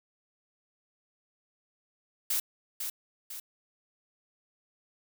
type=noise with echo; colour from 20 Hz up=blue; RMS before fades=-29 dBFS; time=2.3-2.4 s; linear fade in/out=5 ms; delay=500 ms; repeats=2; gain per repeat=-6 dB; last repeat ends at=3.4 s; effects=none